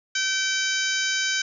harmonic tone with a mistuned harmonic, 770 Hz, G5, 31 cents flat, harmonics 2 / 3 / 4 / 5 / 6 / 7 / 8 / 9, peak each -26 / -31 / -30 / -33 / -33 / -34 / -30 / -35 dBFS, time 0.15-1.42 s, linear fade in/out 5 ms, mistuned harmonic 6, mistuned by +46 cents, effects none

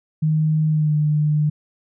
sine tone with pitch glide, 155.56 to 150.7 Hz, D#3 to D3, 0 to +45 cents, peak -15 dBFS, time 0.22-1.5 s, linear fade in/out 10 ms, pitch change -55 cents, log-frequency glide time 0.68-0.95 s, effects none

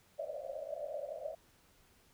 white band-pass noise, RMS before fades -42 dBFS, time 0.18-1.35 s, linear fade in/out 10 ms, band 550 to 640 Hz, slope 96 dB/octave, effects pink hiss -67 dBFS RMS until 2.13 s

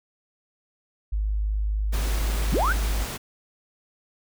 sine tone, 51.91 Hz, G#1, in tune, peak -22 dBFS, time 1.12-3.05 s, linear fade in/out 10 ms
pink noise, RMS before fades -33 dBFS, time 1.92-3.18 s, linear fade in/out 20 ms
sine linear sweep, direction up, 85.9 to 1635 Hz, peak -21 dBFS, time 2.52-2.73 s, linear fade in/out 10 ms
effects none

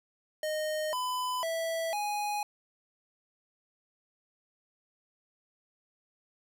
square tone with pitch steps, 617 / 1004 / 657 / 830 Hz, D#5 / B5 / E5 / G#5, -15 / +28 / -6 / -1 cents, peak -31 dBFS, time 0.43-2.43 s, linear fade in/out 2 ms, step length 500 ms, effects none

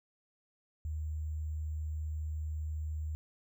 sine tone with sample-and-hold, 77.3 Hz, D#2, 11 cents flat, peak -34 dBFS, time 0.85-3.15 s, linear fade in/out 0 ms, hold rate 7350 Hz, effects none

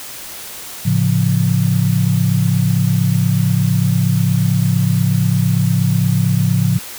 sine chord, A augmented, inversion none, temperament equal, 110 / 138.59 / 174.61 Hz, A2 / C#3 / E#3, 0 / 0 / 0 cents, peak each -16 dBFS, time 0.85-6.79 s, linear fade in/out 10 ms, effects white hiss -31 dBFS RMS until 6.98 s

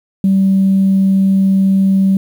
sine tone, 193 Hz, G3, 27 cents flat, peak -7 dBFS, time 0.24-2.17 s, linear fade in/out 2 ms, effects tanh soft clip ceiling -4 dBFS + 7-bit

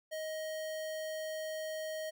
square tone, 628 Hz, D#5, 16 cents sharp, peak -38 dBFS, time 0.11-2.11 s, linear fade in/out 20 ms, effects none

